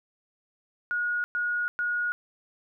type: tone bursts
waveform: sine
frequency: 1445 Hz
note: F#6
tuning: 41 cents flat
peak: -25 dBFS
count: 3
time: 0.91-2.12 s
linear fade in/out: 0 ms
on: 330 ms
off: 110 ms
effects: none